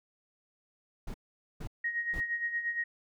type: noise bursts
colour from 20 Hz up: brown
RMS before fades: -38 dBFS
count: 3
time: 1.07-2.206 s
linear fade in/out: 5 ms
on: 72 ms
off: 460 ms
type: tone with tremolo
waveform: sine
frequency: 1878 Hz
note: A#6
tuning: 12 cents sharp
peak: -28 dBFS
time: 1.84-2.84 s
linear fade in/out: 5 ms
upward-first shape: sine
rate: 8.6 Hz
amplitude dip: 65%
effects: none